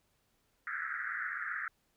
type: band-pass noise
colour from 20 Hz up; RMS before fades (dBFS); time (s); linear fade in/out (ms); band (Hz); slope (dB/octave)
pink; -38; 0.67-1.68; 2; 1300 to 2000; 96
effects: pink hiss -75 dBFS RMS until 1.96 s